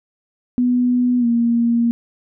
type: tone with pitch glide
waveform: sine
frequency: 246.9 to 234.5 Hz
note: B3 to A#3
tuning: 0 to +11 cents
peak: -13 dBFS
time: 0.58-1.91 s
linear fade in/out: 0 ms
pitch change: -89 cents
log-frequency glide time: 1.19-1.26 s
effects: none